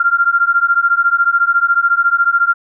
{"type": "beating tone pair", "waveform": "sine", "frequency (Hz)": [1382, 1396], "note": ["F6", "F6"], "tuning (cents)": [-19, -1], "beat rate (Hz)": 14, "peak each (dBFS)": -13, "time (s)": [0, 2.54], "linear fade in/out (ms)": 5, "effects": []}